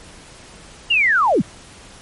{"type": "linear sweep", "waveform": "sine", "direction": "down", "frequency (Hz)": [2899, 117.3], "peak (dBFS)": -12, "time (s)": [0.9, 1.42], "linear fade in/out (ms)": 10, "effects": ["pink hiss -42 dBFS RMS until 2.01 s", "MP3 48 kbps"]}